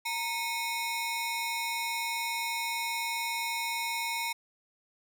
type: ring-modulated tone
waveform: sawtooth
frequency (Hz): 1557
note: G6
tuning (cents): -12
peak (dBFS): -24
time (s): 0.05-4.33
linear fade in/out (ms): 10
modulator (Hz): 632
effects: none

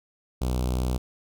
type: tone with notch filter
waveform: sawtooth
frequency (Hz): 62.5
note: B1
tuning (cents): +21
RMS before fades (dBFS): -26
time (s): 0.41-0.98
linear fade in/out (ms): 10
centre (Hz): 1800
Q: 0.81
effects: none

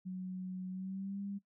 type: tone with pitch glide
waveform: sine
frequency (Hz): 185 to 199.43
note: F#3 to G3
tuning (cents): 0 to +30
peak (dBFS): -38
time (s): 0.05-1.39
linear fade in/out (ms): 20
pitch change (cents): +130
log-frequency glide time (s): 0.7-1.2
effects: noise-tail reverb RT60 0.1 s tail -18 dB re dry

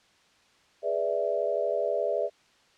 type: chord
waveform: sine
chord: E dominant seventh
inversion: first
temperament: equal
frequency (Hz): 415.3 / 493.9 / 587.3 / 659.3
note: G#4 / B4 / D5 / E5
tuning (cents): 0 / 0 / 0 / 0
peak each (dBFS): -32 / -32 / -29 / -30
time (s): 0.82-2.3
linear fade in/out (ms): 50
effects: white hiss -62 dBFS RMS until 2.77 s + low-pass 5000 Hz 12 dB/octave

